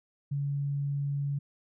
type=tone; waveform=sine; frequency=141.6 Hz; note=C#3; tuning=37 cents sharp; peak=-28 dBFS; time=0.31-1.39 s; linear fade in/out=10 ms; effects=none